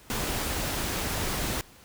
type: noise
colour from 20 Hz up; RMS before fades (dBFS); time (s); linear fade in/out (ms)
pink; -30; 0.1-1.61; 0
effects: pink hiss -53 dBFS RMS until 1.84 s